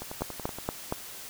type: two click trains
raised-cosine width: 1 ms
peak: -14 / -23 dBFS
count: 4 / 7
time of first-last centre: 0.22-0.924 / 0.02-0.586 s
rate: 4.26 / 10.6 Hz
effects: white hiss -43 dBFS RMS until 1.29 s